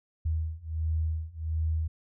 sine beating tone pair, 79 / 80.4 Hz, D#2 / E2, +27 / -43 cents, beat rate 1.4 Hz, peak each -31 / -30 dBFS, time 0.25-1.88 s, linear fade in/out 10 ms, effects none

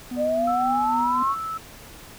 triangle tone with tremolo, 246.9 Hz, B3, in tune, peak -25 dBFS, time 0.11-1.23 s, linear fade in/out 5 ms, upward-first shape sine, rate 3.7 Hz, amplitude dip 40%
sine exponential sweep, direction up, 587.3 to 1131 Hz, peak -20 dBFS, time 0.16-1.36 s, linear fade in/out 50 ms
sine tone with vibrato, 1318.5 Hz, E6, in tune, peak -27 dBFS, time 0.47-1.58 s, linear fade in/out 10 ms, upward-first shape sine, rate 1.7 Hz, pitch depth 11 cents each way
effects pink hiss -44 dBFS RMS until 2.18 s

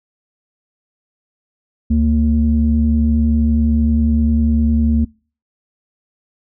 sine tone pair together, 72.77 / 228.1 Hz, D2 / A#3, -15 / -37 cents, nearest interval octave + minor sixth, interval 1978 cents, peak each -13 dBFS, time 1.9-5.05 s, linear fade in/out 10 ms, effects noise-tail reverb RT60 0.4 s tail -26 dB re dry + tanh soft clip ceiling -4 dBFS

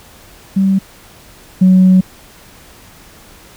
sine tone pair in turn, 193.1 / 185.85 Hz, G3 / F#3, -26 / +8 cents, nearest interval minor second, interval 66 cents, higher first, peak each -8 / -3 dBFS, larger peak second, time 0.56-0.79 / 1.61-2.01 s, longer second, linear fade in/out 10 ms, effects tanh soft clip ceiling -1 dBFS + pink hiss -41 dBFS RMS until 3.56 s

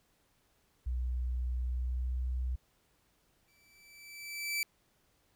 sine tone with pitch glide, 61.8 to 62.84 Hz, B1 to B1, +2 to +31 cents, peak -31 dBFS, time 0.86-2.56 s, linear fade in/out 10 ms, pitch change +29 cents, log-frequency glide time 1.64-2.21 s
sawtooth tone with exponential growth, 2320 Hz, D7, 22 cents flat, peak -27 dBFS, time 3.48-4.63 s, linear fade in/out 1 ms, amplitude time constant 250 ms
effects pink hiss -72 dBFS RMS until 5.35 s

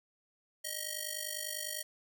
5% pulse ring-modulated tone, 1268 Hz, D#6, 32 cents sharp, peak -22 dBFS, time 0.64-1.83 s, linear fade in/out 10 ms, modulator 659 Hz, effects none

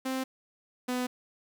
sawtooth tone pair in turn, 261.9 / 250 Hz, C4 / B3, +2 / +21 cents, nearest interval minor second, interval 81 cents, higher first, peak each -26 / -25 dBFS, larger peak second, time 0.05-0.24 / 0.88-1.07 s, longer neither, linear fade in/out 10 ms, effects 10-bit

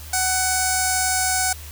5% pulse tone with notch filter, 747 Hz, F#5, 16 cents sharp, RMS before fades -21 dBFS, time 0.13-1.53 s, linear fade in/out 5 ms, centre 3200 Hz, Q 0.59, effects added 76 Hz sine -36 dBFS peak until 1.71 s + white hiss -41 dBFS RMS until 1.71 s

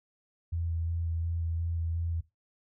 sine tone with vibrato, 83.4 Hz, E2, 21 cents sharp, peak -29 dBFS, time 0.52-2.21 s, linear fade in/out 10 ms, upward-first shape square, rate 2.8 Hz, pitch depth 14 cents each way, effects noise-tail reverb RT60 0.2 s tail -17 dB re dry

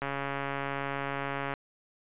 click train, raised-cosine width 0.5 ms, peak -18 dBFS, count 212, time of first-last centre 0.02-1.538 s, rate 139 Hz, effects resampled to 8000 Hz

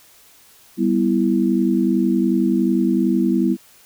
sine chord, E minor, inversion first, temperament equal, 196 / 246.9 / 329.6 Hz, G3 / B3 / E4, 0 / 0 / 0 cents, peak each -19 dBFS, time 0.77-3.57 s, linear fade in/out 50 ms, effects white hiss -50 dBFS RMS until 3.85 s

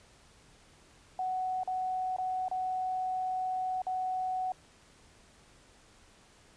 sine tone with dropouts, 744 Hz, F#5, 9 cents sharp, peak -30 dBFS, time 1.19-4.52 s, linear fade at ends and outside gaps 2 ms, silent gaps 1.634-1.675 / 2.164-2.184 / 2.483-2.513 / 3.819-3.867 s, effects pink hiss -60 dBFS RMS until 6.56 s + resampled to 22050 Hz

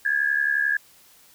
sine tone pair together, 1639.7 / 1711 Hz, G#6 / A6, -23 / -49 cents, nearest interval minor second, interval 74 cents, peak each -22 / -23 dBFS, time 0.05-0.77 s, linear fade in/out 5 ms, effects white hiss -54 dBFS RMS until 1.34 s

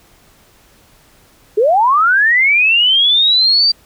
sine linear sweep, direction up, 392 to 4701 Hz, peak -8 dBFS, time 1.57-3.72 s, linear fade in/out 10 ms, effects pink hiss -49 dBFS RMS until 3.85 s

